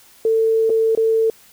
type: tone with dropouts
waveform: sine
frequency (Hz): 447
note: A4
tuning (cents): +27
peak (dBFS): -13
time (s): 0.25-1.3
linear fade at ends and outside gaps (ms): 2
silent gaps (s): 0.696-0.701 / 0.951-0.974
effects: white hiss -49 dBFS RMS until 1.52 s